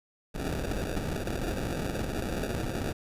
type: noise with sample-and-hold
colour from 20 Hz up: pink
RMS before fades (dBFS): -32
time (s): 0.34-2.93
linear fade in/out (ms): 20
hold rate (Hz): 1050
effects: resampled to 32000 Hz